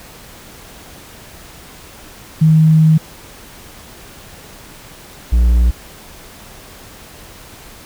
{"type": "tone pair in turn", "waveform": ["sine", "triangle"], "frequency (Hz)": [157.8, 59.11], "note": ["D#3", "A#1"], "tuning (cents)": [25, 25], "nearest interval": "octave + perfect fourth", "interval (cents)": 1700, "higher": "first", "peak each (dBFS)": -6, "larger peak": "neither", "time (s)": [[2.41, 2.98], [5.32, 5.71]], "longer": "first", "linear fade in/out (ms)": 10, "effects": ["pink hiss -38 dBFS RMS until 7.85 s"]}